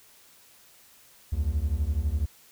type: beating tone pair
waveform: triangle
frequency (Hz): 67.7 / 79.7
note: C#2 / D#2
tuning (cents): -40 / +42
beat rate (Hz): 12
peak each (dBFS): -25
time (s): 1.32-2.26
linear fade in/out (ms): 10
effects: white hiss -56 dBFS RMS until 2.51 s